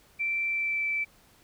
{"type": "tone with pitch glide", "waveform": "sine", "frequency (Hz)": [2342, 2323], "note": ["D7", "D7"], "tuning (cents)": [-5, -20], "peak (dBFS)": -26, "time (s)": [0.19, 1.05], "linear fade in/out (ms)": 20, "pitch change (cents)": -15, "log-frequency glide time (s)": [0.47, 0.86], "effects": ["pink hiss -60 dBFS RMS until 1.43 s"]}